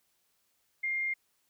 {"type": "tone", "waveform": "sine", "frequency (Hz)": 2116, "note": "C7", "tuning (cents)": 19, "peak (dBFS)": -29, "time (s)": [0.83, 1.14], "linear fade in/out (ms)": 10, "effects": ["white hiss -74 dBFS RMS until 1.49 s"]}